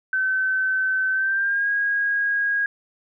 sine tone with pitch glide, 1530 to 1639.8 Hz, G6 to G#6, -42 to -22 cents, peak -19 dBFS, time 0.13-2.66 s, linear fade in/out 2 ms, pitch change +120 cents, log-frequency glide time 1.11-1.69 s, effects none

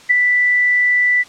sine tone with ADSR envelope, 1976 Hz, B6, in tune, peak -6 dBFS, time 0.09-1.24 s, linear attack 20 ms, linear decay 8 ms, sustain -5 dB, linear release 32 ms, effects white hiss -42 dBFS RMS until 1.28 s + low-pass 6000 Hz 12 dB/octave

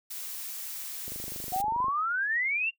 blue noise, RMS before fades -38 dBFS, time 0.1-1.62 s, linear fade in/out 10 ms
click train, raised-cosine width 2 ms, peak -30 dBFS, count 21, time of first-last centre 1.08-1.883 s, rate 24.9 Hz
sine exponential sweep, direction up, 719 to 2800 Hz, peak -26 dBFS, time 1.52-2.71 s, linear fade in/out 20 ms
effects noise-tail reverb RT60 0.1 s tail -17 dB re dry

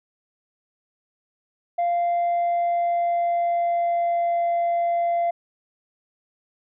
sine tone with pitch glide, 694 to 687.6 Hz, F5 to F5, -11 to -27 cents, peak -17 dBFS, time 1.78-5.31 s, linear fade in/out 10 ms, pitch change -16 cents, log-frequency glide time 1.96-4.46 s, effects tanh soft clip ceiling -18 dBFS

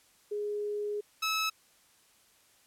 sine / 15% pulse tone pair in turn, 415.3 / 1298.1 Hz, G#4 / E6, 0 / -27 cents, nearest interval octave + minor sixth, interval 1973 cents, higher second, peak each -31 / -22 dBFS, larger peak second, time 0.31-1.01 / 1.22-1.5 s, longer first, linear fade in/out 10 ms, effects white hiss -64 dBFS RMS until 2.66 s + low-pass 12000 Hz 12 dB/octave

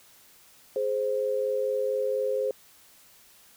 sine tone pair together, 419.1 / 523.3 Hz, G#4 / C5, +16 / 0 cents, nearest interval major third, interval 384 cents, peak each -29 / -26 dBFS, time 0.76-2.51 s, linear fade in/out 2 ms, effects white hiss -56 dBFS RMS until 3.56 s

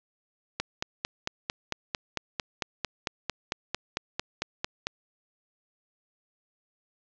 click train, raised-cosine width 0.2 ms, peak -11 dBFS, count 20, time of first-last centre 0.6-4.87 s, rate 4.45 Hz, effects resampled to 16000 Hz + 7-bit

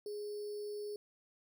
sine tone with sample-and-hold, 415.3 Hz, G#4, in tune, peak -39 dBFS, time 0.06-0.96 s, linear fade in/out 2 ms, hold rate 4900 Hz, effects none

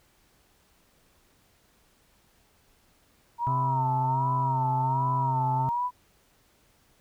sine tone with vibrato, 930 Hz, A#5, 4 cents flat, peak -25 dBFS, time 3.38-5.91 s, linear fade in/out 50 ms, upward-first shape sine, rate 1.3 Hz, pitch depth 110 cents each way
harmonic tone, 130.81 Hz, C3, in tune, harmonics 1 / 2 / 3 / 5 / 6 / 7 / 8 / 9 / 10, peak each -27 / -41 / -47 / -43 / -48 / -45 / -45 / -49 / -46 dBFS, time 3.47-5.69 s, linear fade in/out 0 ms
effects pink hiss -64 dBFS RMS until 7 s

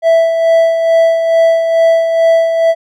triangle tone with tremolo, 659.3 Hz, E5, in tune, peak -3 dBFS, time 0.02-2.75 s, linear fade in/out 50 ms, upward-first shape sine, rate 2.3 Hz, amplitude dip 50%, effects none

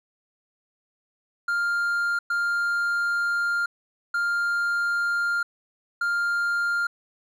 triangle tone bursts at uneven times, 1400 Hz, F6, 4 cents sharp, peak -20 dBFS, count 4, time 1.48-2.19 / 2.3-3.66 / 4.14-5.43 / 6.01-6.87 s, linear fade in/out 5 ms, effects none

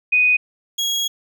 sine / 30% pulse tone pair in turn, 2489 / 3308 Hz, D#7 / G#7, 0 / -8 cents, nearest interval perfect fourth, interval 492 cents, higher second, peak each -12 / -16 dBFS, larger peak first, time 0.12-0.37 / 0.78-1.08 s, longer second, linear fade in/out 10 ms, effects none

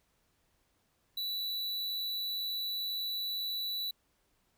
square tone, 3951 Hz, B7, in tune, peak -34 dBFS, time 1.17-3.91 s, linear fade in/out 5 ms, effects pink hiss -74 dBFS RMS until 4.57 s

